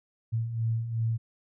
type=beating tone pair; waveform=sine; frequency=111.7 / 114.4 Hz; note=A2 / A#2; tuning=+27 / -32 cents; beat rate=2.7 Hz; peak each=-34 / -27 dBFS; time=0.32-1.18 s; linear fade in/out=20 ms; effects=none